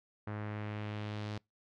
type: tone with low-pass filter sweep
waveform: sawtooth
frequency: 105.4 Hz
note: G#2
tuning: 26 cents sharp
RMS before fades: -40 dBFS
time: 0.27-1.38 s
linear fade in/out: 5 ms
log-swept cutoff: 1600 to 4600 Hz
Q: 1.5
effects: noise-tail reverb RT60 0.2 s tail -26 dB re dry